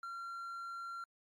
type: tone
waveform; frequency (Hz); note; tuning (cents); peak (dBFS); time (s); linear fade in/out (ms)
triangle; 1373; F6; -30; -40; 0.03-1.04; 2
effects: AAC 64 kbps